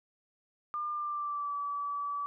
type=tone with pitch glide; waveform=sine; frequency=1200 to 1149.8 Hz; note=D6 to D6; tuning=+37 to -37 cents; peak=-32 dBFS; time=0.74-2.26 s; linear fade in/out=0 ms; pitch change=-74 cents; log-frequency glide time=0.92-1.55 s; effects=none